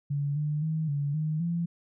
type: tone with pitch steps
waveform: sine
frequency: 143 / 149.8 / 158.1 / 143.3 / 155 / 170 Hz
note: D3 / D3 / D#3 / D3 / D#3 / F3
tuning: -46 / +35 / +28 / -42 / -6 / -46 cents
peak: -26 dBFS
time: 0.1-1.66 s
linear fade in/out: 10 ms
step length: 260 ms
effects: none